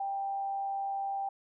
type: tone with amplitude modulation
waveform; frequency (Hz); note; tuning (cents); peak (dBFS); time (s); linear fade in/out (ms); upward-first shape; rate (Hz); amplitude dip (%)
sine; 788; G5; +9; -30; 0-1.29; 5; sine; 159; 25
effects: none